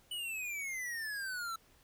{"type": "exponential sweep", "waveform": "square", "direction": "down", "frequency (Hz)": [2982, 1318.5], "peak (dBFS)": -38, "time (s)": [0.11, 1.56], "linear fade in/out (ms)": 5, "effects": ["pink hiss -66 dBFS RMS until 1.83 s"]}